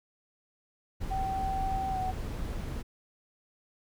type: noise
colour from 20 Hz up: brown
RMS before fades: -35 dBFS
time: 1-2.83 s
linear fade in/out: 20 ms
type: tone with pitch glide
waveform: sine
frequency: 769 to 748.8 Hz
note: G5 to F#5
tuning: -33 to +20 cents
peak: -30 dBFS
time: 1.1-2.12 s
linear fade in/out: 20 ms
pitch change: -47 cents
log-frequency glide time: 1.9-1.99 s
effects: none